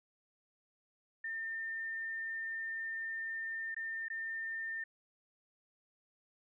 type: tone with dropouts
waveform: sine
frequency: 1806 Hz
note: A6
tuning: 45 cents sharp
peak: -37 dBFS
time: 1.24-4.84 s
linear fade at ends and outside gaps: 5 ms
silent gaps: 3.746-3.764 / 4.084-4.1 s
effects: none